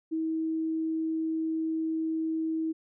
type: tone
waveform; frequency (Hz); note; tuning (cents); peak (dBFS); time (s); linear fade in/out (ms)
sine; 320.8; E4; -47; -27; 0.11-2.73; 20
effects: none